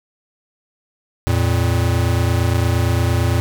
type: tone pair together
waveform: square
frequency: 85.8 / 114.53 Hz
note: F2 / A#2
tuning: -30 / -30 cents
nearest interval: perfect fourth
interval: 500 cents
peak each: -18 dBFS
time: 1.27-3.4 s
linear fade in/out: 0 ms
effects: 9-bit